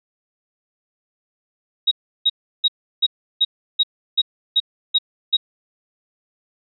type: tone bursts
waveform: sine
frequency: 3800 Hz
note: A#7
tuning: 33 cents sharp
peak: -12 dBFS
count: 10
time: 1.87-5.37 s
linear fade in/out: 10 ms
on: 44 ms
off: 340 ms
effects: none